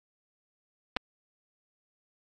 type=clicks; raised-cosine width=0.3 ms; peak=-13 dBFS; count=2; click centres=0.965 / 0.969 s; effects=AAC 64 kbps